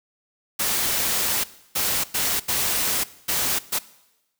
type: noise bursts at uneven times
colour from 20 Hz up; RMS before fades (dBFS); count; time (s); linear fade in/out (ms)
white; -23; 6; 0.59-1.44 / 1.75-2.04 / 2.14-2.4 / 2.48-3.04 / 3.28-3.59 / 3.72-3.79; 10
effects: noise-tail reverb RT60 1.0 s tail -19 dB re dry